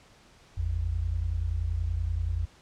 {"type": "tone pair together", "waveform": "sine", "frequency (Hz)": [53.49, 84], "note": ["A1", "E2"], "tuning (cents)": [-48, 33], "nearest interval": "minor sixth", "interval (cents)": 781, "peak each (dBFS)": [-30, -28], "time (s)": [0.57, 2.46], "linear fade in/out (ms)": 10, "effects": ["pink hiss -57 dBFS RMS until 2.61 s", "low-pass 7000 Hz 12 dB/octave"]}